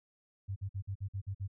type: tone bursts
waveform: sine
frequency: 98 Hz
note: G2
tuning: in tune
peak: -34 dBFS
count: 8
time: 0.48-1.479 s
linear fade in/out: 20 ms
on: 82 ms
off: 49 ms
effects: none